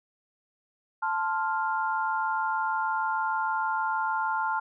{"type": "chord", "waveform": "sine", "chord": "F major", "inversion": "first", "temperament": "equal", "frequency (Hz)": [880, 1046.5, 1396.9], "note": ["A5", "C6", "F6"], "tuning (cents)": [0, 0, 0], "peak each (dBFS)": [-28, -32, -30], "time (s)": [1.02, 4.6], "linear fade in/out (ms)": 10, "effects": []}